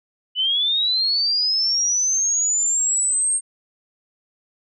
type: linear sweep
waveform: sine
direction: up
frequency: 2960 to 8610 Hz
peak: -17 dBFS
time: 0.35-3.41 s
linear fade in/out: 50 ms
effects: none